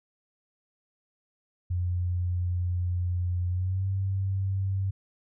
sine tone with pitch glide, 89 to 96.5 Hz, F2 to G2, +33 to -27 cents, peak -25 dBFS, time 1.7-4.91 s, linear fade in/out 10 ms, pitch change +140 cents, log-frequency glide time 3.47-3.87 s, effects none

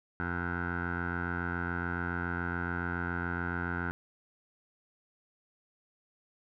15% pulse tone with low-pass filter, 87.1 Hz, F2, 4 cents flat, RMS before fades -34 dBFS, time 0.2-3.91 s, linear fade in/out 0 ms, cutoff 1500 Hz, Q 7.6, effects none

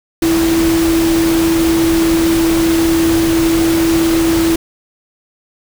sine tone in noise, 329.6 Hz, E4, in tune, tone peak -10 dBFS, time 0.22-4.56 s, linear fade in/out 5 ms, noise pink, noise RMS -20 dBFS, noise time 0.22-4.56 s, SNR +7 dB, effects none

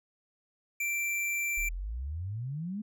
square tone, 2349 Hz, D7, in tune, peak -30 dBFS, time 0.8-1.69 s, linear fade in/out 5 ms
sine exponential sweep, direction up, 33.37 to 220 Hz, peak -33 dBFS, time 1.57-2.82 s, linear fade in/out 10 ms
effects none

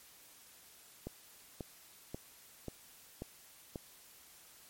click train, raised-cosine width 2 ms, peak -27 dBFS, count 6, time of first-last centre 1.07-3.758 s, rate 1.86 Hz, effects white hiss -59 dBFS RMS until 4.69 s + MP3 64 kbps

